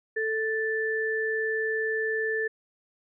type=tone pair together; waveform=sine; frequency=440.6 / 1760 Hz; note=A4 / A6; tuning=+2 / 0 cents; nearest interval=2 octaves; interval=2398 cents; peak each=-28 dBFS; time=0.16-2.48 s; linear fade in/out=10 ms; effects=none